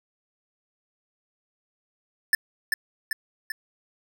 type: tone with echo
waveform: square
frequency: 1760 Hz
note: A6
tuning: in tune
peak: -17 dBFS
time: 2.33-2.35 s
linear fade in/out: 2 ms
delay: 390 ms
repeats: 3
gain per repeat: -4 dB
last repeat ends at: 3.52 s
effects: none